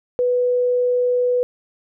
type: tone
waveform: sine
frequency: 493.9 Hz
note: B4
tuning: in tune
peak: -15 dBFS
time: 0.19-1.43 s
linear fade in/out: 0 ms
effects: none